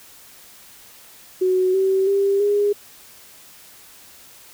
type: tone with pitch steps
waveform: sine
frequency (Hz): 370.6 / 383.2 / 396.3 / 409.8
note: F#4 / G4 / G4 / G#4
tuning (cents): +3 / -39 / +19 / -23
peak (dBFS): -15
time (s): 1.41-2.73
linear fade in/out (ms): 10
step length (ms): 330
effects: white hiss -46 dBFS RMS until 4.53 s